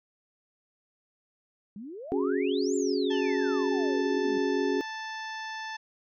sine exponential two-way sweep, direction up then down, 191.1 to 7459 to 191.1 Hz, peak -38 dBFS, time 1.76-4.38 s, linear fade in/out 2 ms, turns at 2.75 s
sine chord, C# suspended fourth, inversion none, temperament equal, 277.2 / 370 / 415.3 Hz, C#4 / F#4 / G#4, 0 / 0 / 0 cents, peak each -29 dBFS, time 2.12-4.81 s, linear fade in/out 0 ms
harmonic tone, 880 Hz, A5, in tune, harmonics 1 / 2 / 3 / 4 / 5 / 6 / 7, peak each -38 / -38 / -47 / -47 / -52 / -48 / -53 dBFS, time 3.1-5.77 s, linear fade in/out 10 ms
effects none

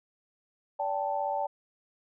sine chord, D suspended fourth, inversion none, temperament equal with one note detuned, 577.6 / 784 / 880 Hz, D5 / G5 / A5, -29 / 0 / 0 cents, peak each -33 / -32 / -32 dBFS, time 0.79-1.47 s, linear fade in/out 10 ms, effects none

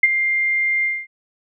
sine tone with ADSR envelope, 2100 Hz, C7, 6 cents sharp, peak -6 dBFS, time 0.03-1.07 s, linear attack 5 ms, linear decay 33 ms, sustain -10 dB, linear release 230 ms, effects none

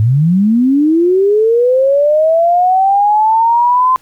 sine linear sweep, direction up, 102.1 to 1037 Hz, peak -7 dBFS, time 0-3.96 s, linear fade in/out 0 ms, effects pink hiss -50 dBFS RMS until 4.01 s

